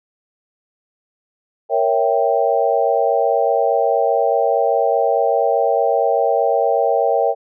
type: chord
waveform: sine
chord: A# diminished seventh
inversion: none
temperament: equal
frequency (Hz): 466.2 / 554.4 / 659.3 / 784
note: A#4 / C#5 / E5 / G5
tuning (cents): 0 / 0 / 0 / 0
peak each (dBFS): -19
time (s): 1.69-7.35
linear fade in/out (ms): 50
effects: none